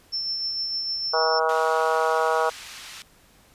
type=tone with tremolo; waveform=sine; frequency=5360 Hz; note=E8; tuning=28 cents sharp; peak=-24 dBFS; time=0.12-1.4 s; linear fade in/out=20 ms; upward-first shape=sine; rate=6.6 Hz; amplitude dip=30%
type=harmonic tone; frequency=160 Hz; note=D#3; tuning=49 cents sharp; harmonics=3 / 4 / 5 / 6 / 7 / 8 / 9; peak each=-25 / -26 / -27 / -28 / -28 / -29 / -30 dBFS; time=1.13-2.5 s; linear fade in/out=10 ms
type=band-pass noise; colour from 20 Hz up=white; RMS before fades=-41 dBFS; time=1.49-3.02 s; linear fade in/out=0 ms; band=1200 to 5100 Hz; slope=12 dB/octave
effects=pink hiss -56 dBFS RMS until 3.54 s + resampled to 32000 Hz